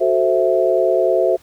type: chord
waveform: sine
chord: F# half-diminished seventh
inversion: none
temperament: equal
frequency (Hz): 370 / 440 / 523.3 / 659.3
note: F#4 / A4 / C5 / E5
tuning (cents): 0 / 0 / 0 / 0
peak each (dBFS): -18 / -21 / -18 / -17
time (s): 0-1.37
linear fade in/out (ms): 20
effects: pink hiss -51 dBFS RMS until 1.42 s